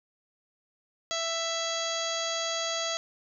harmonic tone, 662 Hz, E5, 7 cents sharp, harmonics 1 / 2 / 3 / 4 / 5 / 6 / 7 / 8 / 9 / 10, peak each -34 / -37 / -39 / -44 / -35 / -39 / -38 / -47 / -45 / -37 dBFS, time 1.11-2.97 s, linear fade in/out 0 ms, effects none

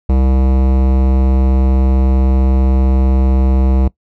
sine tone with hard clipping, 65.4 Hz, C2, in tune, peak -11 dBFS, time 0.09-3.88 s, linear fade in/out 5 ms, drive 18 dB, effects noise-tail reverb RT60 0.1 s tail -21 dB re dry

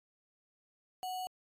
sine tone with sample-and-hold, 740 Hz, F#5, in tune, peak -36 dBFS, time 1.03-1.27 s, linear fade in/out 0 ms, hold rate 3675 Hz, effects AAC 64 kbps

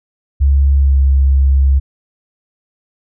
sine tone with pitch glide, 69.3 to 67.87 Hz, C#2 to C#2, 0 to -36 cents, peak -7 dBFS, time 0.4-1.8 s, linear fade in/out 20 ms, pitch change -36 cents, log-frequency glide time 0.78-0.97 s, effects none

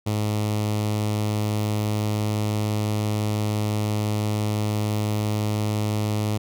sawtooth tone with notch filter, 105.9 Hz, G#2, 34 cents sharp, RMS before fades -24 dBFS, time 0.06-6.38 s, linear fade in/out 10 ms, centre 1600 Hz, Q 1.6, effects none

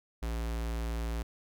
square tone with notch filter, 57 Hz, A#1, 38 cents flat, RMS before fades -34 dBFS, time 0.22-1.23 s, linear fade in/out 10 ms, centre 120 Hz, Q 1.5, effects none

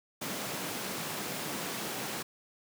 pink high-pass noise, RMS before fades -37 dBFS, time 0.21-2.23 s, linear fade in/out 10 ms, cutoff 140 Hz, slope 24 dB/octave, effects none

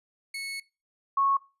30% pulse / sine tone pair in turn, 2200 / 1100 Hz, C#7 / C#6, -14 / -14 cents, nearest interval octave, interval 1200 cents, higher first, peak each -30 / -21 dBFS, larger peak second, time 0.34-0.6 / 1.17-1.37 s, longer first, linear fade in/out 5 ms, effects noise-tail reverb RT60 0.3 s tail -21 dB re dry + resampled to 32000 Hz

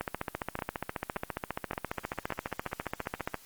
two click trains, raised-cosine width 0.5 ms, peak -16 / -17 dBFS, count 50 / 4, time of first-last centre 0.01-3.343 / 0.59-2.304 s, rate 14.7 / 1.75 Hz, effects white hiss -55 dBFS RMS until 3.45 s + Opus 24 kbps

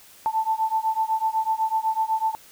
sine beating tone pair, 880 / 888 Hz, A5 / A5, 0 / +16 cents, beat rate 8 Hz, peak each -24 dBFS, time 0.26-2.35 s, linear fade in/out 0 ms, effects white hiss -50 dBFS RMS until 2.51 s

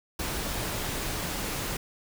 pink noise, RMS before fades -32 dBFS, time 0.19-1.77 s, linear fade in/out 5 ms, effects none

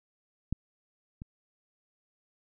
clicks, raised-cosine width 5 ms, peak -17 / -28 dBFS, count 2, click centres 0.526 / 1.219 s, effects none

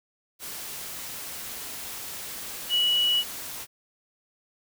sine tone in noise, 2933 Hz, F#7, 16 cents flat, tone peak -20 dBFS, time 2.69-3.24 s, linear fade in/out 50 ms, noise white, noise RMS -37 dBFS, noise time 0.39-3.67 s, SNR +14 dB, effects none

